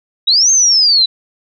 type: linear two-way sweep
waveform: sine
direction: up then down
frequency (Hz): 3710 to 6430 to 3917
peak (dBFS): -7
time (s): 0.27-1.06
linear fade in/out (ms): 10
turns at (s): 0.51
effects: none